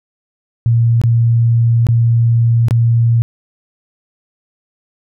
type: tone with dropouts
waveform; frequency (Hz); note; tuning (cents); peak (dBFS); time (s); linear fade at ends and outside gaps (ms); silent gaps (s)
sine; 116.54; A#2; 0; -8; 0.66-3.22; 0; 1.015-1.037 / 1.868-1.887 / 2.684-2.709
effects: none